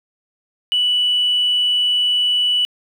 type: tone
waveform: sine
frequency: 2960 Hz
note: F#7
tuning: in tune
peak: -13 dBFS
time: 0.72-2.65 s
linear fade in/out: 0 ms
effects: tanh soft clip ceiling -9 dBFS + 8-bit